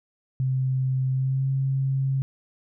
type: tone with pitch glide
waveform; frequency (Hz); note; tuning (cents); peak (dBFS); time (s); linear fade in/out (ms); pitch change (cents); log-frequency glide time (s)
sine; 130.81 to 134.64; C3 to C3; 0 to +50; -21; 0.4-2.22; 0; +50; 1.11-1.48
effects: none